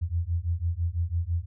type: beating tone pair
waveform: sine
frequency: 82.41 / 88.41 Hz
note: E2 / F2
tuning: 0 / +22 cents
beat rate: 6 Hz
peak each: -28 dBFS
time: 0.01-1.46 s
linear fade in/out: 20 ms
effects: none